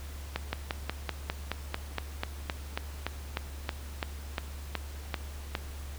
slowing click train, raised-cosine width 0.3 ms, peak -14 dBFS, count 20, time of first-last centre 0.36-5.552 s, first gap 170 ms, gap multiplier 1.05, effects added 71 Hz sine -39 dBFS peak until 5.98 s + pink hiss -49 dBFS RMS until 5.98 s

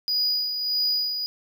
triangle tone with tremolo, 4921 Hz, D#8, 20 cents flat, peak -19 dBFS, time 0.08-1.26 s, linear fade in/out 0 ms, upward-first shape sine, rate 1.6 Hz, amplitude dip 50%, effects none

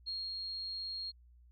sine tone with ADSR envelope, 4261 Hz, C8, 31 cents sharp, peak -36 dBFS, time 0.06-1.12 s, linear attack 22 ms, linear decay 230 ms, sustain -2 dB, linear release 27 ms, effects added 60 Hz sine -58 dBFS peak until 1.51 s

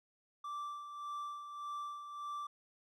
triangle tone with tremolo, 1170 Hz, D6, 7 cents flat, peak -37 dBFS, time 0.44-2.47 s, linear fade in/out 5 ms, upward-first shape sine, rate 1.7 Hz, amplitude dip 55%, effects none

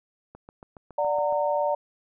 click train, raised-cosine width 1 ms, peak -30 dBFS, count 8, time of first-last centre 0.35-1.325 s, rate 7.18 Hz
sine chord, D augmented, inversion none, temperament just, 587.3 / 734.2 / 917.7 Hz, D5 / F#5 / A#5, 0 / -14 / -27 cents, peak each -24 / -30 / -27 dBFS, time 0.98-1.75 s, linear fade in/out 5 ms
effects none

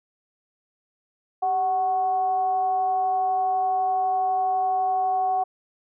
sine tone with frequency modulation, 748 Hz, F#5, 19 cents sharp, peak -20 dBFS, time 1.42-5.44 s, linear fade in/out 10 ms, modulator 355 Hz, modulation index 0.29, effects none

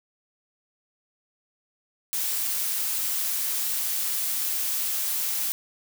blue noise with amplitude modulation, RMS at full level -26 dBFS, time 2.13-5.52 s, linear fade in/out 0 ms, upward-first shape sine, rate 211 Hz, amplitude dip 25%, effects none

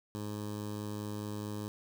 15% pulse tone with notch filter, 104.7 Hz, G#2, 15 cents sharp, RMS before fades -39 dBFS, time 0.15-1.68 s, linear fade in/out 0 ms, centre 2100 Hz, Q 1, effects 10-bit

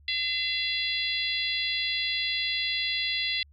harmonic tone, 680 Hz, F5, 46 cents flat, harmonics 3 / 4 / 5 / 6 / 7, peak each -32 / -33 / -31 / -32 / -38 dBFS, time 0.08-3.43 s, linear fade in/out 2 ms, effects added 72 Hz sine -53 dBFS peak until 3.52 s

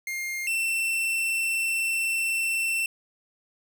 45% pulse tone pair in turn, 2121 / 2688 Hz, C7 / E7, +23 / +33 cents, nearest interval major third, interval 410 cents, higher second, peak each -29 / -24 dBFS, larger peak second, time 0.07-0.47 / 0.47-2.86 s, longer second, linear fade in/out 2 ms, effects none

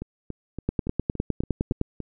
two click trains, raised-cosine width 3 ms, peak -10 / -19 dBFS, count 12 / 8, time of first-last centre 0.69-1.814 / 0.02-2.003 s, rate 9.79 / 3.53 Hz, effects none

